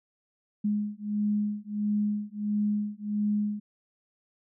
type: beating tone pair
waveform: sine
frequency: 207.7 / 209.2 Hz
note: G#3 / G#3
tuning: 0 / +13 cents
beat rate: 1.5 Hz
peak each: -29 dBFS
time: 0.64-3.6 s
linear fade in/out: 10 ms
effects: none